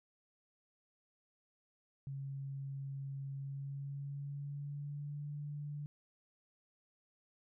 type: tone with pitch glide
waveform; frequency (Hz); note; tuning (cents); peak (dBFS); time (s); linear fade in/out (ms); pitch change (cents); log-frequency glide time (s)
sine; 137.4 to 146.41; C#3 to D3; -15 to -5; -40; 2.07-5.86; 0; +110; 3.34-5.3
effects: none